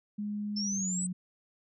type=tone with pitch glide; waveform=sine; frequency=207.7 to 181.86 Hz; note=G#3 to F#3; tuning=0 to -30 cents; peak=-32 dBFS; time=0.18-1.13 s; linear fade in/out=10 ms; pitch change=-230 cents; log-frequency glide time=0.59-0.96 s
type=exponential sweep; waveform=sine; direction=up; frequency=5274 to 8200 Hz; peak=-32 dBFS; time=0.56-1.07 s; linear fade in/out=10 ms
effects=none